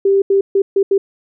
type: tone bursts at uneven times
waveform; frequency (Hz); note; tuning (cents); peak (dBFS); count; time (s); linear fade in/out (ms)
sine; 393; G4; +4; -9; 5; 0.05-0.22 / 0.3-0.41 / 0.55-0.62 / 0.76-0.83 / 0.91-0.98; 5
effects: none